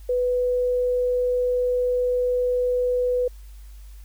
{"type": "tone", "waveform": "sine", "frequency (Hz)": 496.2, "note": "B4", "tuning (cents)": 8, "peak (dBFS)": -19, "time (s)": [0.09, 3.28], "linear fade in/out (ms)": 5, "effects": ["added 50 Hz sine -39 dBFS peak until 4.04 s", "white hiss -57 dBFS RMS until 4.04 s"]}